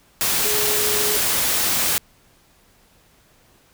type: tone in noise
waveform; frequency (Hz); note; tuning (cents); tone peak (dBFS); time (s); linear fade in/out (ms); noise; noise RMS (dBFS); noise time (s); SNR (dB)
sine; 421.5; G#4; +26; -26; 0.45-1.17; 0; white; -20; 0.21-1.98; -9
effects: pink hiss -56 dBFS RMS until 3.73 s